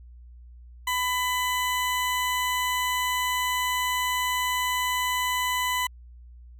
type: tone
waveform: 20% pulse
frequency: 1000 Hz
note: B5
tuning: 21 cents sharp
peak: -19 dBFS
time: 0.87-5.87 s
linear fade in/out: 5 ms
effects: added 60 Hz sine -44 dBFS peak until 6.59 s